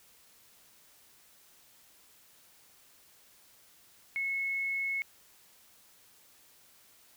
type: tone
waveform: sine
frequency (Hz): 2188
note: C#7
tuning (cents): -23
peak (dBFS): -30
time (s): 4.16-5.02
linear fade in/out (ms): 0
effects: white hiss -61 dBFS RMS until 7.16 s